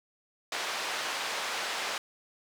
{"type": "band-pass noise", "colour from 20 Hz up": "pink", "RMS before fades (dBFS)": -34, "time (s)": [0.52, 1.98], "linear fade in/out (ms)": 2, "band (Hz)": [750, 5600], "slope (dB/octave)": 12, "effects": []}